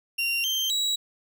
35% pulse tone with pitch steps, 2764 / 3143 / 3885 Hz, F7 / G7 / B7, -19 / +4 / -29 cents, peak -22 dBFS, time 0.18-0.96 s, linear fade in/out 10 ms, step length 260 ms, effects none

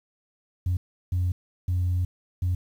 sine tone bursts at uneven times, 89.6 Hz, F2, 45 cents sharp, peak -20 dBFS, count 4, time 0.66-0.77 / 1.12-1.32 / 1.68-2.05 / 2.42-2.55 s, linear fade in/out 5 ms, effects tanh soft clip ceiling -19 dBFS + 9-bit

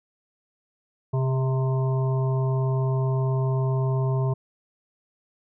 harmonic tone with a mistuned harmonic, 130.81 Hz, C3, in tune, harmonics 1 / 3 / 5 / 7 / 8, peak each -21 / -31 / -35 / -38 / -39 dBFS, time 1.13-4.34 s, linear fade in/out 10 ms, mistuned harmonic 3, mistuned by +33 cents, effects none

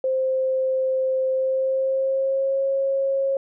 sine tone with pitch glide, 523.3 to 543.3 Hz, C5 to C#5, 0 to -35 cents, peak -19 dBFS, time 0.04-3.37 s, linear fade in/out 2 ms, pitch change +65 cents, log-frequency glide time 1.32-2.64 s, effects none

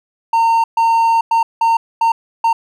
triangle tone bursts at uneven times, 914 Hz, A#5, 34 cents flat, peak -8 dBFS, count 6, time 0.33-0.64 / 0.77-1.21 / 1.31-1.43 / 1.61-1.77 / 2.01-2.12 / 2.44-2.53 s, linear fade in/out 5 ms, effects none

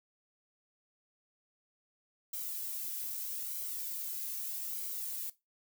violet noise with flanger, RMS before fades -39 dBFS, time 2.33-5.3 s, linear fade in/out 5 ms, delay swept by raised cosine 1.1 to 2.2 ms, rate 0.8 Hz, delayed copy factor -0.55, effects noise-tail reverb RT60 0.2 s tail -17 dB re dry

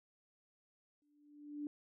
sine tone with exponential growth, 293.7 Hz, D4, in tune, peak -37 dBFS, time 1.02-1.67 s, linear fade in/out 1 ms, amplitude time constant 140 ms, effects none

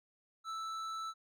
triangle tone with hard clipping, 1318.5 Hz, E6, in tune, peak -40 dBFS, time 0.44-1.14 s, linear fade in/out 50 ms, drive 13 dB, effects none

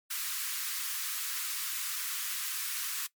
white high-pass noise, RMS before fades -35 dBFS, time 0.1-3.07 s, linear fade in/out 10 ms, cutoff 1100 Hz, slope 48 dB/octave, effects noise-tail reverb RT60 0.1 s tail -19 dB re dry + MP3 96 kbps

